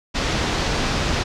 pink low-pass noise, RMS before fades -22 dBFS, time 0.14-1.24 s, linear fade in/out 20 ms, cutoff 6000 Hz, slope 24 dB/octave, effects none

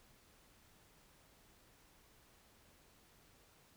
silence, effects pink hiss -67 dBFS RMS until 3.76 s

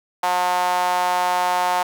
sawtooth tone with high-pass filter, 180 Hz, F#3, 47 cents flat, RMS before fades -20 dBFS, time 0.23-1.83 s, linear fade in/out 5 ms, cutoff 820 Hz, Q 5.6, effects none

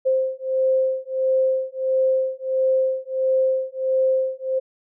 sine beating tone pair, 523.3 / 524.8 Hz, C5 / C5, 0 / +5 cents, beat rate 1.5 Hz, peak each -21 dBFS, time 0.05-4.6 s, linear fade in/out 20 ms, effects none

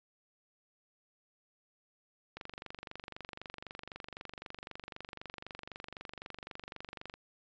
click train, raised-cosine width 0.3 ms, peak -27 dBFS, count 115, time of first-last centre 2.37-7.14 s, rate 23.9 Hz, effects resampled to 16000 Hz

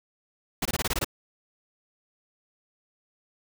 pink noise bursts, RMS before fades -27 dBFS, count 8, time 0.62-1.046 s, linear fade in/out 5 ms, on 34 ms, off 22 ms, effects none

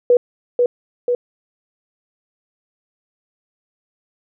sine tone with echo, 488 Hz, B4, 21 cents flat, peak -8 dBFS, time 0.1-0.17 s, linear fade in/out 2 ms, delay 490 ms, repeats 2, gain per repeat -3 dB, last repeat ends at 1.15 s, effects none

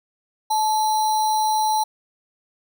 sine tone with sample-and-hold, 864 Hz, A5, 32 cents flat, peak -17 dBFS, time 0.5-1.84 s, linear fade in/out 10 ms, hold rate 4900 Hz, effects none

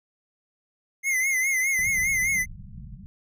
square tone with vibrato, 2093 Hz, C7, in tune, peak -22 dBFS, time 1.03-2.46 s, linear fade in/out 50 ms, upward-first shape triangle, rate 4.9 Hz, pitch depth 91 cents each way
pink low-pass noise, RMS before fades -40 dBFS, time 1.79-3.06 s, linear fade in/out 0 ms, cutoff 210 Hz, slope 96 dB/octave
effects none

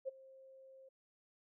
sine tone with ADSR envelope, 531 Hz, C5, 25 cents sharp, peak -35 dBFS, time 0.05-0.89 s, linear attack 32 ms, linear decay 16 ms, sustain -21 dB, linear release 8 ms, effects none

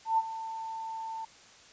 sine tone with ADSR envelope, 894 Hz, A5, 27 cents sharp, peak -21 dBFS, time 0.05-1.25 s, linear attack 130 ms, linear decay 36 ms, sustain -14 dB, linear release 5 ms, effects white hiss -55 dBFS RMS until 1.72 s + resampled to 16000 Hz

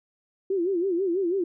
sine tone with vibrato, 364.5 Hz, F#4, 26 cents flat, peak -22 dBFS, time 0.5-1.44 s, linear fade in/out 5 ms, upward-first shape sine, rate 6.1 Hz, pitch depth 150 cents each way, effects none

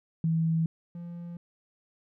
sine / triangle tone pair in turn, 162.8 / 172.18 Hz, E3 / F3, -21 / -24 cents, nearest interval minor second, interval 97 cents, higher second, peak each -23 / -35 dBFS, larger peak first, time 0.24-0.66 / 0.95-1.37 s, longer neither, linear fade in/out 2 ms, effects none

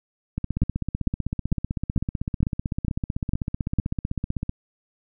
two click trains, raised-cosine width 5 ms, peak -13 / -9 dBFS, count 66 / 8, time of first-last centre 0.38-4.494 / 0.62-3.787 s, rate 15.8 / 2.21 Hz, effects none

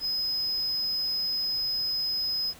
triangle tone, 5060 Hz, D#8, 28 cents sharp, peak -25 dBFS, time 0-2.54 s, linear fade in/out 50 ms, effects pink hiss -50 dBFS RMS until 2.59 s

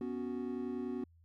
triangle chord, B suspended second, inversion none, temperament equal, 246.9 / 277.2 / 370 Hz, B3 / C#4 / F#4, 0 / 0 / 0 cents, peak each -37 / -40 / -39 dBFS, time 0.01-1.04 s, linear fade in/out 2 ms, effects added 83 Hz sine -61 dBFS peak until 1.24 s

